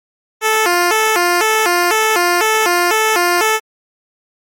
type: tone with vibrato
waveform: 10% pulse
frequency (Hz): 392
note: G4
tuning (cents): 0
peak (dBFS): -3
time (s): 0.41-3.6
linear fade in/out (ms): 50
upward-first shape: square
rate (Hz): 2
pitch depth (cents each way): 190
effects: MP3 64 kbps